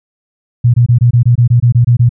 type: tone bursts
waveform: sine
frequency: 120.3 Hz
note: B2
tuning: 45 cents flat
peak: -4 dBFS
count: 12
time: 0.64-2.093 s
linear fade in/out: 10 ms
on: 100 ms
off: 23 ms
effects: none